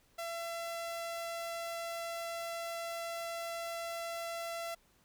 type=tone; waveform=sawtooth; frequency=674 Hz; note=E5; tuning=38 cents sharp; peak=-34 dBFS; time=0.18-4.75 s; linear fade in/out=10 ms; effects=pink hiss -69 dBFS RMS until 5.04 s